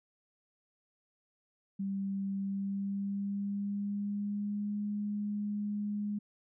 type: tone with pitch glide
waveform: sine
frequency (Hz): 196 to 206.8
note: G3 to G#3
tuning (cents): 0 to -7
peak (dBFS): -32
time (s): 1.79-6.19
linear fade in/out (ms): 10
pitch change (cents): +93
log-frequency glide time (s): 2.39-4.79
effects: none